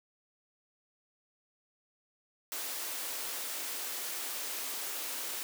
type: high-pass noise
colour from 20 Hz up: white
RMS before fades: -38 dBFS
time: 2.52-5.43 s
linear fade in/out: 0 ms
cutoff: 280 Hz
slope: 24 dB/octave
effects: none